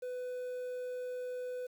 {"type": "tone with quantisation", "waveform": "triangle", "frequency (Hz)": 499.7, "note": "B4", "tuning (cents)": 20, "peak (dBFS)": -35, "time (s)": [0.02, 1.67], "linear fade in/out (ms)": 10, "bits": 10, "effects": []}